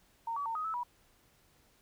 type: tone with pitch steps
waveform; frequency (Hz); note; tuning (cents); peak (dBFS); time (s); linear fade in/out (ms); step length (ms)
sine; 918 / 1141 / 909 / 1253 / 1307 / 971; A#5 / C#6 / A#5 / D#6 / E6 / B5; -27 / +50 / -44 / +12 / -15 / -30; -33; 0.27-0.834; 5; 94
effects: pink hiss -67 dBFS RMS until 1.81 s